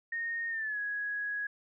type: tone with pitch glide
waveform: sine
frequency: 1849 to 1666.4 Hz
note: A#6 to G#6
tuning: -15 to +5 cents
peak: -32 dBFS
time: 0.12-1.47 s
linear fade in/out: 5 ms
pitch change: -180 cents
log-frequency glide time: 0.49-0.79 s
effects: none